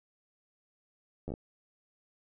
slowing click train, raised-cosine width 2 ms, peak -25 dBFS, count 5, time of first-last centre 1.28-1.339 s, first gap 11 ms, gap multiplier 1.2, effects none

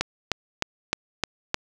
click train, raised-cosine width 0.2 ms, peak -5 dBFS, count 6, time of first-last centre 0.01-1.544 s, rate 3.26 Hz, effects none

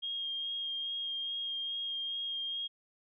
sine tone with vibrato, 3237 Hz, G#7, 45 cents flat, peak -34 dBFS, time 0.02-2.68 s, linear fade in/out 20 ms, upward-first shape sine, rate 2.4 Hz, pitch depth 14 cents each way, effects none

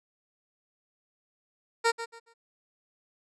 15% pulse tone with echo, 461.7 Hz, A#4, 17 cents flat, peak -15 dBFS, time 1.84-1.92 s, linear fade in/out 20 ms, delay 140 ms, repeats 3, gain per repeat -12 dB, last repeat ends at 2.34 s, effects resampled to 22050 Hz

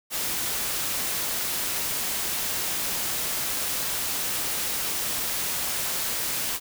white noise, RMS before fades -28 dBFS, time 0.1-6.6 s, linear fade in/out 50 ms, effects none

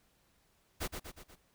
pink noise with echo, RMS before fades -36 dBFS, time 0.8-0.88 s, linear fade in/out 20 ms, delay 120 ms, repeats 4, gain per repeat -5 dB, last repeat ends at 1.36 s, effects pink hiss -71 dBFS RMS until 1.54 s

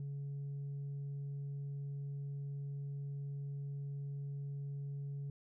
sine tone with tanh clipping, 140.7 Hz, C#3, 26 cents sharp, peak -40 dBFS, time 0-5.3 s, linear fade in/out 2 ms, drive 1 dB, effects none

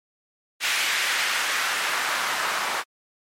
white noise with band-pass filter sweep, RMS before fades -25 dBFS, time 0.6-2.84 s, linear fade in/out 50 ms, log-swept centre 2200 to 1100 Hz, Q 1.3, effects MP3 64 kbps

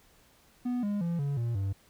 triangle tone with pitch steps, 246.4 / 204.8 / 170.25 / 141.52 / 117.64 / 97.78 Hz, B3 / G#3 / F3 / C#3 / A#2 / G2, -4 / -24 / -44 / +36 / +16 / -4 cents, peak -26 dBFS, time 0.65-1.73 s, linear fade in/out 10 ms, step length 180 ms, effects pink hiss -62 dBFS RMS until 1.89 s

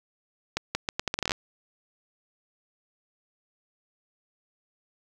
accelerating click train, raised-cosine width 0.2 ms, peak -9 dBFS, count 13, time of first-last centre 0.57-1.319 s, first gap 180 ms, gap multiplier 0.77, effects 8-bit

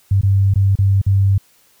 sine tone with dropouts, 98 Hz, G2, in tune, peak -10 dBFS, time 0.11-1.38 s, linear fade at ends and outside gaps 5 ms, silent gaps 0.212-0.232 / 0.539-0.557 / 0.755-0.787 / 1.016-1.064 s, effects white hiss -54 dBFS RMS until 1.8 s

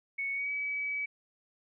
sine tone with pitch glide, 2217 to 2283 Hz, C#7 to D7, 0 to -50 cents, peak -31 dBFS, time 0.18-1.06 s, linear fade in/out 10 ms, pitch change +50 cents, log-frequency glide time 0.33-0.51 s, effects none

